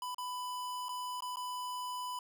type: tone with dropouts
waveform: square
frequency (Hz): 996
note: B5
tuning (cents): +14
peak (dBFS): -38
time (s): 0.02-2.19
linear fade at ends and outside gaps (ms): 2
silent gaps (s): 0.146-0.182 / 0.885-0.891 / 1.206-1.222 / 1.359-1.369
effects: none